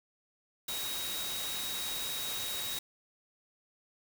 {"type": "tone in noise", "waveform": "sine", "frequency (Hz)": 3798, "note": "A#7", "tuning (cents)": 32, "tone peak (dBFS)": -38, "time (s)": [0.68, 2.79], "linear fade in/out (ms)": 5, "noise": "white", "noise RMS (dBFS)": -38, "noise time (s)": [0.68, 2.79], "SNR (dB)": -3, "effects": []}